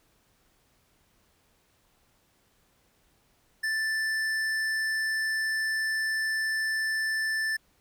sine tone with tanh clipping, 1763 Hz, A6, 3 cents sharp, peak -28 dBFS, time 3.63-7.57 s, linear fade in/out 10 ms, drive 14 dB, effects pink hiss -67 dBFS RMS until 7.8 s

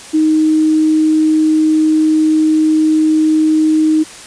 sine tone, 312.1 Hz, D#4, 5 cents sharp, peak -8 dBFS, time 0.13-4.04 s, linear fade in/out 20 ms, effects white hiss -33 dBFS RMS until 4.26 s + resampled to 22050 Hz

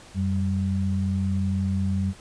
sine tone pair together, 91.18 / 193.2 Hz, F#2 / G3, -25 / -25 cents, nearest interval octave + minor second, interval 1300 cents, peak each -24 / -25 dBFS, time 0.14-2.14 s, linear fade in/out 50 ms, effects pink hiss -48 dBFS RMS until 2.2 s + resampled to 22050 Hz

